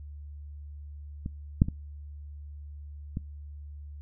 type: clicks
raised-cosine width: 5 ms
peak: -21 / -6 / -19 / -19 dBFS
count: 4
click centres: 1.261 / 1.619 / 1.685 / 3.171 s
effects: noise-tail reverb RT60 0.3 s tail -24 dB re dry + added 73 Hz sine -40 dBFS peak until 4.01 s